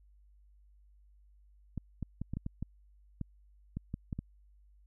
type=clicks; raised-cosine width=5 ms; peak=-24 dBFS; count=12; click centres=1.777 / 2.027 / 2.216 / 2.336 / 2.37 / 2.464 / 2.626 / 3.213 / 3.77 / 3.941 / 4.128 / 4.19 s; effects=added 50 Hz sine -59 dBFS peak until 4.86 s